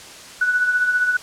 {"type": "tone with tremolo", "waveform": "sine", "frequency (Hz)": 1480, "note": "F#6", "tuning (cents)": 0, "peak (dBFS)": -13, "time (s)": [0.41, 1.17], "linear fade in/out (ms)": 5, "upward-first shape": "triangle", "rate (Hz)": 15, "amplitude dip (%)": 60, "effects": ["white hiss -39 dBFS RMS until 1.22 s", "low-pass 8000 Hz 12 dB/octave"]}